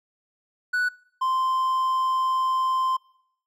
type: tone pair in turn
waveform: triangle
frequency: 1480 / 1041.5 Hz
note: F#6 / C6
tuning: 0 / -8 cents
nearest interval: tritone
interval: 608 cents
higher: first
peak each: -19 dBFS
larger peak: neither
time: 0.73-0.89 / 1.21-2.97 s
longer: second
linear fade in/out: 10 ms
effects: noise-tail reverb RT60 0.8 s tail -25 dB re dry